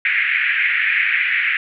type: band-pass noise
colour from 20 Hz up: white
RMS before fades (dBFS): -18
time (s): 0.05-1.57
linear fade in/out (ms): 2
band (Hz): 1700 to 2400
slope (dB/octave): 48
effects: none